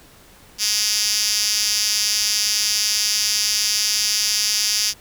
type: tone with high-pass filter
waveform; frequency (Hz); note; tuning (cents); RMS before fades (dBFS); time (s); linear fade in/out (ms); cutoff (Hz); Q
5% pulse; 210.1; G#3; +20; -20; 0.58-4.94; 50; 4500; 7.2
effects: pink hiss -48 dBFS RMS until 5 s